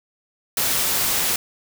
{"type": "noise", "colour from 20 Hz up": "white", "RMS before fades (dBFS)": -21, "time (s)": [0.57, 1.36], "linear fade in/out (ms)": 2, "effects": []}